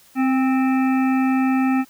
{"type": "harmonic tone with a mistuned harmonic", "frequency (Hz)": 261.6, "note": "C4", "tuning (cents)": 0, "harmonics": [1, 3, 5, 7, 9, 10], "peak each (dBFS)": [-16, -26, -30, -33, -35, -36], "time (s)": [0.15, 1.85], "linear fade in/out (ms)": 50, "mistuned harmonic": 3, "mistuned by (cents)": 24, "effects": ["white hiss -52 dBFS RMS until 1.89 s"]}